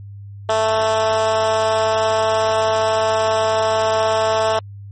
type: tone with high-pass filter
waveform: 10% pulse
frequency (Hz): 220.1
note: A3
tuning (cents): +1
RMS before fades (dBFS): -17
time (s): 0.49-4.59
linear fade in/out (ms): 2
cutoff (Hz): 590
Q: 2.9
effects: added 100 Hz sine -32 dBFS peak until 4.91 s + MP3 32 kbps